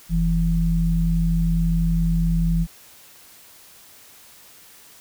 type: tone pair together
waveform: sine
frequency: 44.05 / 166.3 Hz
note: F1 / E3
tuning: +16 / +16 cents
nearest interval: octave + major seventh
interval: 2300 cents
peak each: -20 / -19 dBFS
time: 0.09-2.67 s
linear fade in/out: 50 ms
effects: white hiss -48 dBFS RMS until 5 s